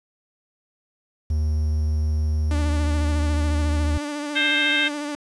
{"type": "tone", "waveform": "triangle", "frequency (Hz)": 76.6, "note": "D#2", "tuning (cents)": -27, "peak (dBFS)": -17, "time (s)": [1.3, 3.98], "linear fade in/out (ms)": 5}
{"type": "tone with vibrato", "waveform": "sawtooth", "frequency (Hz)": 293.7, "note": "D4", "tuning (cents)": 0, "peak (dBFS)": -23, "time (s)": [2.51, 5.15], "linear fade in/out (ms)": 0, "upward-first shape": "sine", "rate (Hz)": 14, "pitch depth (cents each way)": 32}
{"type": "harmonic tone", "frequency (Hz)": 527, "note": "C5", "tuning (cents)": 12, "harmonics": [3, 4, 5, 6, 7], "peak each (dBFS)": [-23, -24, -25, -26, -26], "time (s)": [4.35, 4.89], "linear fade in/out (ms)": 20}
{"effects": ["resampled to 22050 Hz", "8-bit"]}